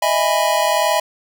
square chord, E major seventh, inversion third, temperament just, 618.1 / 659.3 / 824.1 / 988.9 Hz, D#5 / E5 / G#5 / B5, -12 / 0 / -14 / +2 cents, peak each -21 dBFS, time 0.02-1 s, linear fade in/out 5 ms, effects none

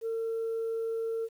sine tone, 453.2 Hz, A#4, 49 cents flat, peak -28 dBFS, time 0.01-1.29 s, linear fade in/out 50 ms, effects tanh soft clip ceiling -27 dBFS + 10-bit

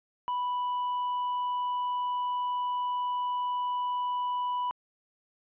triangle tone, 987.8 Hz, B5, in tune, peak -26 dBFS, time 0.28-4.71 s, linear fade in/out 0 ms, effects resampled to 8000 Hz

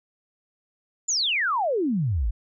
sine exponential sweep, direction down, 7340 to 46.25 Hz, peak -21 dBFS, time 1.08-2.31 s, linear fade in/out 10 ms, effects none

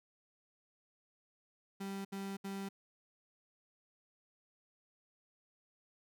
35% pulse tone bursts, 196 Hz, G3, in tune, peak -38 dBFS, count 3, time 1.8-2.69 s, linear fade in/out 10 ms, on 250 ms, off 70 ms, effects none

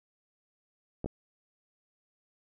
clicks, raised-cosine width 2 ms, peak -21 dBFS, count 2, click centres 1.044 / 1.06 s, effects none

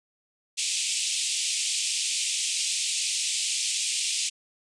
white band-pass noise, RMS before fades -28 dBFS, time 0.57-4.3 s, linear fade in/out 20 ms, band 2400 to 9000 Hz, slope 48 dB/octave, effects resampled to 24000 Hz

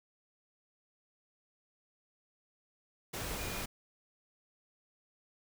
sine tone in noise, 2432 Hz, D#7, 40 cents flat, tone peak -47 dBFS, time 3.38-3.62 s, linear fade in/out 10 ms, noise pink, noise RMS -39 dBFS, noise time 3.13-3.66 s, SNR -11 dB, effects none

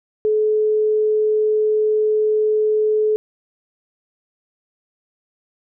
sine tone, 429 Hz, A4, 44 cents flat, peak -14 dBFS, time 0.25-3.16 s, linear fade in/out 0 ms, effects none

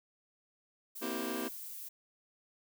violet noise, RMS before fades -45 dBFS, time 0.95-1.89 s, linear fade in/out 10 ms
sawtooth chord, C dominant seventh, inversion third, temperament just, 235.5 / 261.6 / 327 / 392.4 Hz, Bb3 / C4 / E4 / G4, +18 / 0 / -14 / +2 cents, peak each -37 dBFS, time 1.01-1.49 s, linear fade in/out 20 ms
effects none

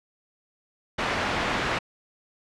white low-pass noise, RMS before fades -27 dBFS, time 0.98-1.79 s, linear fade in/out 10 ms, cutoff 1900 Hz, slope 12 dB/octave, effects low-pass 8000 Hz 12 dB/octave

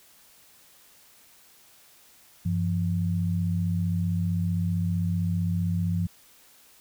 sine tone pair together, 96.1 / 171.56 Hz, G2 / F3, -34 / -31 cents, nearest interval minor seventh, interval 1003 cents, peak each -26 / -26 dBFS, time 2.45-6.07 s, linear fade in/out 10 ms, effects white hiss -56 dBFS RMS until 6.8 s

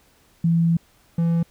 sine / triangle tone pair in turn, 167.1 / 167.75 Hz, E3 / E3, +24 / +31 cents, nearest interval unison, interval 7 cents, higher second, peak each -15 / -15 dBFS, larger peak neither, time 0.44-0.77 / 1.18-1.43 s, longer first, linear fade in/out 5 ms, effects pink hiss -58 dBFS RMS until 1.5 s

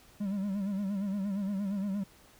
triangle tone with vibrato, 198.4 Hz, G3, 21 cents sharp, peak -28 dBFS, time 0.2-2.04 s, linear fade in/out 10 ms, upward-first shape sine, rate 8.6 Hz, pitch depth 81 cents each way, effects pink hiss -59 dBFS RMS until 2.39 s

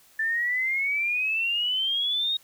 sine exponential sweep, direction up, 1760 to 3760 Hz, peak -23 dBFS, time 0.19-2.37 s, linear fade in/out 5 ms, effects white hiss -57 dBFS RMS until 2.43 s

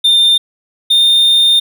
triangle tone pair in turn, 3608 / 3633 Hz, A7 / A#7, +43 / -45 cents, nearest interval unison, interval 12 cents, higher second, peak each -5 dBFS, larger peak neither, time 0.04-0.38 / 0.9-1.6 s, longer second, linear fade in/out 10 ms, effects none

